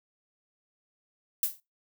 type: noise with exponential decay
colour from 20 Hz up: violet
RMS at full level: -23 dBFS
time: 1.43-1.6 s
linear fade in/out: 1 ms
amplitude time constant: 35 ms
effects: noise-tail reverb RT60 0.2 s tail -18 dB re dry